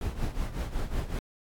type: noise with tremolo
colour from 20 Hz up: brown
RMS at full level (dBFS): -28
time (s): 0.01-1.19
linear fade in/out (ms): 2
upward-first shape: triangle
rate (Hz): 5.4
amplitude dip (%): 80
effects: AAC 64 kbps